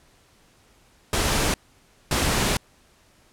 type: noise bursts at uneven times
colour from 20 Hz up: pink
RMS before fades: -22 dBFS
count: 2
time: 1.13-1.54 / 2.11-2.57 s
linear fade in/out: 2 ms
effects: pink hiss -58 dBFS RMS until 3.32 s + low-pass 11000 Hz 12 dB/octave